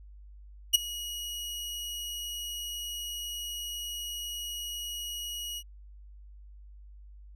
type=tone with ADSR envelope; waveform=sawtooth; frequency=2902 Hz; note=F#7; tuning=34 cents flat; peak=-12 dBFS; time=0.73-5.63 s; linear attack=19 ms; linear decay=14 ms; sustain=-20 dB; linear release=55 ms; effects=added 50 Hz sine -47 dBFS peak until 7.35 s